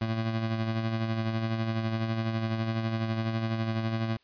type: tone with tremolo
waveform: 25% pulse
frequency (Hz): 112.3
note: A2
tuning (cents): +36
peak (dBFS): -22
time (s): 0.01-4.17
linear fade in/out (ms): 5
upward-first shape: sine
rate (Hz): 12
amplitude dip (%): 45
effects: white hiss -66 dBFS RMS until 4.23 s + resampled to 11025 Hz